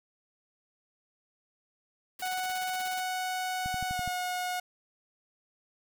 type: noise bursts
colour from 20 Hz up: white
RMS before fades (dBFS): -43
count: 14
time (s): 2.19-3.003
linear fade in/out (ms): 5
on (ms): 33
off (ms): 27
type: tone with pitch glide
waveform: sawtooth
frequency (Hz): 740 to 725.2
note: F#5 to F#5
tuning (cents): 0 to -35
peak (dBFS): -27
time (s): 2.22-4.6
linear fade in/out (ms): 5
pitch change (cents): -35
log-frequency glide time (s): 3.89-4.02
type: click train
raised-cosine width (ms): 5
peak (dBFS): -27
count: 6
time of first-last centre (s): 3.66-4.077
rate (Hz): 12
effects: none